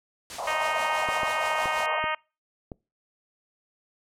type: noise with tremolo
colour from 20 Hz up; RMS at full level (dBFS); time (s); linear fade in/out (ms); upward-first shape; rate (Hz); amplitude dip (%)
white; -35; 0.3-1.86; 0; triangle; 6.2; 60
type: band-pass noise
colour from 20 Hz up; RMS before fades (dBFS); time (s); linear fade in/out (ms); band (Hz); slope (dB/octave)
pink; -33; 0.38-2; 10; 570 to 1100; 48
type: harmonic tone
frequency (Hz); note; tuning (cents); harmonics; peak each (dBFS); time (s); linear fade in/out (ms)
310.6; D#4; -3; 2 / 3 / 4 / 5 / 6 / 7 / 8 / 9 / 10; -34 / -31 / -31 / -37 / -34 / -34 / -37 / -39 / -41; 0.47-2.15; 5
type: clicks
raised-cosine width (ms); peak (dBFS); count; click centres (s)
2; -23; 5; 1.088 / 1.233 / 1.657 / 2.041 / 2.718
effects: noise-tail reverb RT60 0.3 s tail -25 dB re dry + low-pass 8000 Hz 12 dB/octave